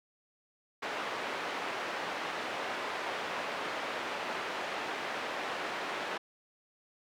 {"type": "band-pass noise", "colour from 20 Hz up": "pink", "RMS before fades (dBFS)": -37, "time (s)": [0.82, 6.18], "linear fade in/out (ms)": 10, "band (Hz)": [490, 2600], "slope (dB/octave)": 12, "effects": []}